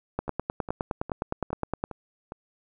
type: two click trains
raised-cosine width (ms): 1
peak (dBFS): -13 / -22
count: 17 / 6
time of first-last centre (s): 0.19-1.839 / 0.28-2.321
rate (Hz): 9.7 / 2.45
effects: none